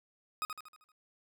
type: tone with echo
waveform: 40% pulse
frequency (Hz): 1253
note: D#6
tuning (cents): +12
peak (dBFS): -31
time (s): 0.42-0.45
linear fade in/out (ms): 0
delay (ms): 78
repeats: 6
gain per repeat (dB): -6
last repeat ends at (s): 0.918
effects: none